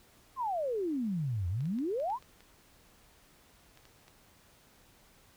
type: exponential two-way sweep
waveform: sine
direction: down then up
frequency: 1097 to 83.7 to 1097 Hz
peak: -30 dBFS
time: 0.36-2.19 s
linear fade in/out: 50 ms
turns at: 1.48 s
type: clicks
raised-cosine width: 0.2 ms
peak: -38 dBFS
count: 10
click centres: 1.607 / 1.656 / 1.787 / 2 / 2.101 / 2.225 / 2.406 / 3.774 / 3.854 / 4.081 s
effects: pink hiss -62 dBFS RMS until 5.36 s